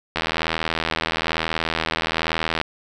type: click train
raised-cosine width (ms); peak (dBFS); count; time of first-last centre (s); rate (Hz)
0.3; -5; 200; 0.16-2.614; 81.1
effects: none